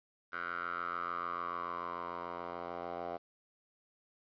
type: tone with band-pass filter sweep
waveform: 10% pulse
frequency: 86.8 Hz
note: F2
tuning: 10 cents flat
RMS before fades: -40 dBFS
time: 0.32-3.18 s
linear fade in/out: 20 ms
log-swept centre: 1500 to 750 Hz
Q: 6.5
effects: resampled to 11025 Hz + 11-bit